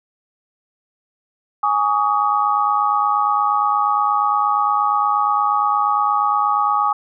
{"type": "chord", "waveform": "sine", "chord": "Ab suspended fourth", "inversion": "none", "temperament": "equal with one note detuned", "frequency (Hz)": [830.6, 1136, 1244.5], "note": ["Ab5", "Db6", "Eb6"], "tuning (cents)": [0, 42, 0], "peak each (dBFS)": -19, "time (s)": [1.63, 6.93], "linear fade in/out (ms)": 5, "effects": []}